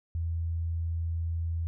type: tone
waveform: sine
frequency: 83.1 Hz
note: E2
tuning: 15 cents sharp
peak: -28 dBFS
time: 0.15-1.67 s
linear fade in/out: 0 ms
effects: none